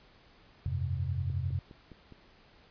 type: chord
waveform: sine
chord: F suspended second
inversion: none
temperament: equal with one note detuned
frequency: 87.31 / 98.51 / 130.81 Hz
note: F2 / G2 / C3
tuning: 0 / +9 / 0 cents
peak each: -33 / -36 / -34 dBFS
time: 0.66-1.59 s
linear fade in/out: 0 ms
type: click train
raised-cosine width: 3 ms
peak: -36 dBFS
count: 5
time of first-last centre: 1.3-2.123 s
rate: 4.86 Hz
effects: pink hiss -60 dBFS RMS until 2.7 s + resampled to 11025 Hz